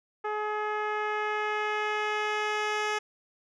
10% pulse tone with low-pass filter sweep, 423.4 Hz, G#4, 33 cents sharp, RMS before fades -30 dBFS, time 0.24-2.99 s, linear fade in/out 10 ms, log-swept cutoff 1200 to 5300 Hz, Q 0.87, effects none

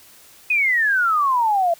sine exponential sweep, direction down, 2534 to 659.3 Hz, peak -15 dBFS, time 0.5-1.74 s, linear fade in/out 5 ms, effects white hiss -48 dBFS RMS until 1.79 s

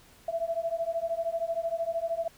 sine beating tone pair, 660 / 673 Hz, E5 / E5, +2 / +36 cents, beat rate 13 Hz, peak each -31 dBFS, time 0.28-2.28 s, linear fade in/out 5 ms, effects pink hiss -57 dBFS RMS until 2.37 s

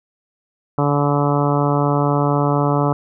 harmonic tone, 144.2 Hz, D3, 31 cents flat, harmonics 1 / 2 / 3 / 4 / 5 / 6 / 7 / 8 / 9, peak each -18 / -21 / -23 / -24 / -25 / -26 / -26 / -27 / -28 dBFS, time 0.78-2.93 s, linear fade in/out 2 ms, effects none

